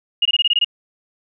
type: tone bursts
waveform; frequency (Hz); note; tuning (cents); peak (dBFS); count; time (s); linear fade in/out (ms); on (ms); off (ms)
sine; 2861; F7; +41; -12; 8; 0.22-0.646; 5; 34; 22
effects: none